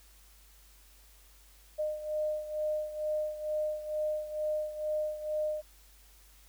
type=beating tone pair; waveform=sine; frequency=610 / 612.2 Hz; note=D#5 / D#5; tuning=-34 / -28 cents; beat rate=2.2 Hz; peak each=-32 / -37 dBFS; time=1.78-5.62 s; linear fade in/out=20 ms; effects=added 50 Hz sine -58 dBFS peak until 6.48 s + white hiss -61 dBFS RMS until 6.48 s